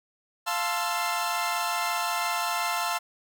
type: chord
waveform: sawtooth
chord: F major seventh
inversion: none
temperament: equal with one note detuned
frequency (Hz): 698.5 / 880 / 1046.5 / 1331.5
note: F5 / A5 / C6 / E6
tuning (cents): 0 / 0 / 0 / +17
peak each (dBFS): -28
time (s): 0.46-2.99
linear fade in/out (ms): 20
effects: none